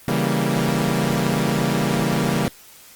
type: chord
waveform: sawtooth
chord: C# diminished seventh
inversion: none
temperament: equal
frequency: 138.59 / 164.81 / 196 / 233.1 Hz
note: C#3 / E3 / G3 / Bb3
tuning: 0 / 0 / 0 / 0 cents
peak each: -20 dBFS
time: 0.08-2.48 s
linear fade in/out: 0 ms
effects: white hiss -46 dBFS RMS until 2.95 s + Opus 24 kbps